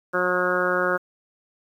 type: harmonic tone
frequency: 180.7 Hz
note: F#3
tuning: 41 cents flat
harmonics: 1 / 2 / 3 / 4 / 5 / 6 / 7 / 8 / 9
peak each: -34 / -27 / -25 / -35 / -36 / -31 / -28 / -25 / -31 dBFS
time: 0.13-0.98 s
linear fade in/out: 20 ms
effects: 9-bit